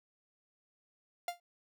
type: tone with exponential decay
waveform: 45% pulse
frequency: 698.5 Hz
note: F5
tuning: in tune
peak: -31 dBFS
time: 1.28-1.4 s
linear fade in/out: 2 ms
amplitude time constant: 24 ms
effects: none